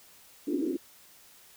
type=band-pass noise; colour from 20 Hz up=pink; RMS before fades=-30 dBFS; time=0.47-0.77 s; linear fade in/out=10 ms; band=280 to 360 Hz; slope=48 dB/octave; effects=white hiss -56 dBFS RMS until 1.56 s